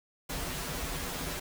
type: noise with comb filter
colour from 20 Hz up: pink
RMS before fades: -36 dBFS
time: 0.29-1.4 s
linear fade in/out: 10 ms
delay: 9.4 ms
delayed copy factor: -1
effects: none